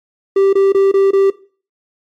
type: tone bursts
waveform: triangle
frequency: 391.1 Hz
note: G4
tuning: 4 cents flat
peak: -6 dBFS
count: 5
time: 0.36-1.302 s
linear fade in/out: 5 ms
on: 170 ms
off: 23 ms
effects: noise-tail reverb RT60 0.4 s tail -18 dB re dry + MP3 64 kbps